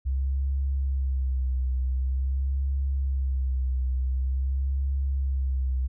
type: tone with vibrato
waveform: sine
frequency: 66 Hz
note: C2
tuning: 16 cents sharp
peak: -23 dBFS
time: 0.05-5.88 s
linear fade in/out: 20 ms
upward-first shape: sine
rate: 0.46 Hz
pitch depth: 54 cents each way
effects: none